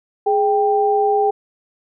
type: tone pair together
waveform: sine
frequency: 417.4 / 788 Hz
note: G#4 / G5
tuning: +9 / +9 cents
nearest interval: major seventh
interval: 1100 cents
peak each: -16 dBFS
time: 0.26-1.31 s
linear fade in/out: 10 ms
effects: none